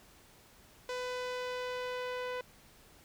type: tone with low-pass filter sweep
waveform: sawtooth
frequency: 500 Hz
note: B4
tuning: 21 cents sharp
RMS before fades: -38 dBFS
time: 0.89-2.41 s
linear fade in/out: 2 ms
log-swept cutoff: 5800 to 2900 Hz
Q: 0.94
effects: pink hiss -60 dBFS RMS until 3.04 s

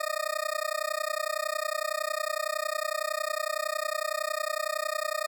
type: tone with amplitude modulation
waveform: 20% pulse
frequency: 616 Hz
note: D#5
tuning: 17 cents flat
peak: -20 dBFS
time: 0-5.27 s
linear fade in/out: 10 ms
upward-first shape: sine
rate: 30.9 Hz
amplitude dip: 100%
effects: none

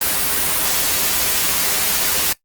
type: noise with comb filter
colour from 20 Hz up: white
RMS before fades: -18 dBFS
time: 0.01-2.33 s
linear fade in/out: 5 ms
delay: 8.7 ms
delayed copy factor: -0.6
effects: noise-tail reverb RT60 0.1 s tail -18 dB re dry + Opus 32 kbps

